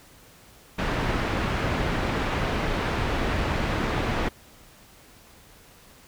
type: low-pass noise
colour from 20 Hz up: pink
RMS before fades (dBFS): -26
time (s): 0.78-4.29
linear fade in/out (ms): 10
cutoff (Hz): 2500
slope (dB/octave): 12
effects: pink hiss -52 dBFS RMS until 6.07 s